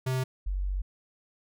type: tone pair in turn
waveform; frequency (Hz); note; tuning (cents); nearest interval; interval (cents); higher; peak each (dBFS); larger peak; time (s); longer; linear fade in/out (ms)
square / sine; 129.6 / 47.3; C3 / F#1; -16 / +39; octave + perfect fourth; 1745; first; -27; neither; 0.06-0.24 / 0.46-0.82; second; 10
effects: none